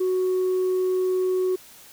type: tone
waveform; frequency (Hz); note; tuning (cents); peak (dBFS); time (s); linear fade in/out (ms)
sine; 370; F#4; 0; -18; 0-1.56; 10
effects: tanh soft clip ceiling -18 dBFS + white hiss -48 dBFS RMS until 1.92 s